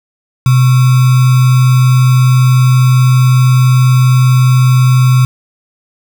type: tone with sample-and-hold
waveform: sine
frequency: 127.7 Hz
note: C3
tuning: 42 cents flat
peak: -4 dBFS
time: 0.46-5.25 s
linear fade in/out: 2 ms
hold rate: 1225 Hz
effects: none